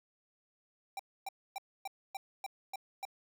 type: tone bursts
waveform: square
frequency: 784 Hz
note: G5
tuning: in tune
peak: -38 dBFS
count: 8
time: 0.97-3.052 s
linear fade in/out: 2 ms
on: 24 ms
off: 270 ms
effects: none